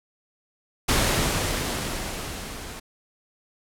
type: noise with level ramp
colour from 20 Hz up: pink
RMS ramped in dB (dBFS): -20 to -38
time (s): 0.88-2.8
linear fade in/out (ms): 10
effects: low-pass 12000 Hz 12 dB/octave